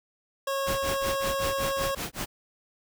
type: tone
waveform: 25% pulse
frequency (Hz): 547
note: C#5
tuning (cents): -23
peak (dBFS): -23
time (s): 0.47-1.95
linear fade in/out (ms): 5
type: noise with tremolo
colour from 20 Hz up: pink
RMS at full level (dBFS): -31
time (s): 0.66-2.26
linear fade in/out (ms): 20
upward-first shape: sine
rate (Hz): 5.3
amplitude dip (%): 100
effects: none